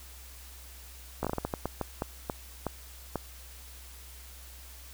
slowing click train, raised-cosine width 1 ms, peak -16 dBFS, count 14, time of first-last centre 1.23-3.157 s, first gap 16 ms, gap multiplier 1.33, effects added 63 Hz sine -48 dBFS peak until 4.93 s + white hiss -51 dBFS RMS until 4.93 s

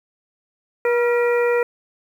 harmonic tone with a mistuned harmonic, 480 Hz, B4, 49 cents flat, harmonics 1 / 2 / 3 / 4 / 5, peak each -16 / -28 / -28 / -28 / -30 dBFS, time 0.85-1.63 s, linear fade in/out 2 ms, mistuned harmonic 3, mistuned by -66 cents, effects 8-bit

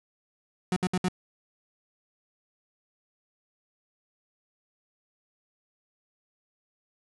35% pulse tone bursts, 182.6 Hz, F#3, 23 cents flat, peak -22 dBFS, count 4, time 0.72-1.085 s, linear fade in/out 2 ms, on 44 ms, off 63 ms, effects resampled to 24000 Hz

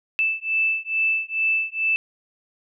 sine beating tone pair, 2637 / 2639.3 Hz, E7 / E7, 0 / +1 cents, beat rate 2.3 Hz, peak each -23 dBFS, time 0.19-1.96 s, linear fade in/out 0 ms, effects none

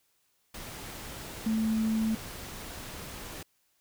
sine tone in noise, 220.6 Hz, A3, 5 cents sharp, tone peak -25 dBFS, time 1.46-2.15 s, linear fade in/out 5 ms, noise pink, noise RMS -42 dBFS, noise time 0.54-3.43 s, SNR +14 dB, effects white hiss -72 dBFS RMS until 3.8 s

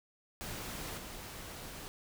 pink noise with level steps, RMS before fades -42 / -46 dBFS, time 0.41-1.88 s, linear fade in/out 0 ms, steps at 0.97 s, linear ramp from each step 10 ms, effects none

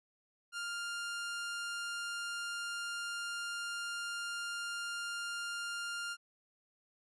sawtooth tone, 1401 Hz, F6, 5 cents sharp, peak -34 dBFS, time 0.52-6.17 s, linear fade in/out 50 ms, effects resampled to 24000 Hz

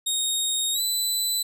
20% pulse tone with pitch glide, 3729 to 3997 Hz, A#7 to B7, 0 to +20 cents, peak -17 dBFS, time 0.06-1.43 s, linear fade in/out 10 ms, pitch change +120 cents, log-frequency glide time 0.73-0.81 s, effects none

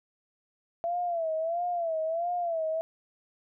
sine tone with vibrato, 671 Hz, E5, 31 cents sharp, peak -27 dBFS, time 0.84-2.81 s, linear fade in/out 0 ms, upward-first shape sine, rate 1.5 Hz, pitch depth 100 cents each way, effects none

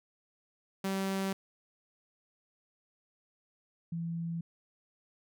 sawtooth / sine tone pair in turn, 193.2 / 167.45 Hz, G3 / E3, -25 / +27 cents, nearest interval major second, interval 248 cents, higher first, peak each -27 / -33 dBFS, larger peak first, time 0.84-1.33 / 3.92-4.41 s, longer neither, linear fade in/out 5 ms, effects none

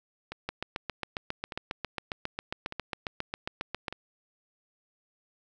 two click trains, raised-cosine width 0.3 ms, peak -16 / -21 dBFS, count 26 / 4, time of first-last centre 0.49-3.882 / 0.32-3.926 s, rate 7.37 / 0.832 Hz, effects none

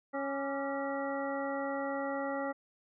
harmonic tone with a mistuned harmonic, 276.2 Hz, C#4, 6 cents flat, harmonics 1 / 2 / 3 / 4 / 5 / 7, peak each -38 / -36 / -40 / -45 / -43 / -44 dBFS, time 0.13-2.53 s, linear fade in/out 20 ms, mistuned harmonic 4, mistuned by +100 cents, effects none

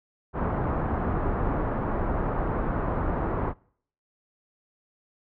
pink low-pass noise, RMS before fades -27 dBFS, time 0.33-3.54 s, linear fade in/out 50 ms, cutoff 1300 Hz, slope 24 dB/octave, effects noise-tail reverb RT60 0.6 s tail -25 dB re dry

